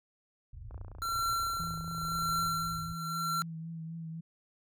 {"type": "low-pass noise", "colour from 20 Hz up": "white", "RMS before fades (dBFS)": -46, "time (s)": [0.53, 2.95], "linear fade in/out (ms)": 10, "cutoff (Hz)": 120, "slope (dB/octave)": 96}
{"type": "click train", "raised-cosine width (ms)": 1, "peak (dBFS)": -38, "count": 52, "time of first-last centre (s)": [0.71, 2.463], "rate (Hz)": 29.1}
{"type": "tone with tremolo", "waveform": "square", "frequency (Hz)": 1361, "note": "F6", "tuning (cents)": -45, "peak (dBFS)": -29, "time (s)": [1.02, 3.42], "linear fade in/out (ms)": 0, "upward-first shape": "triangle", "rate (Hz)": 0.92, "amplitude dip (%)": 80}
{"type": "tone with vibrato", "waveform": "sine", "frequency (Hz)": 163.5, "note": "E3", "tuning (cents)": -14, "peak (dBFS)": -38, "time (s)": [1.59, 4.21], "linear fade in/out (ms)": 10, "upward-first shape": "triangle", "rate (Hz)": 3.9, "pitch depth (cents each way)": 34}
{"effects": []}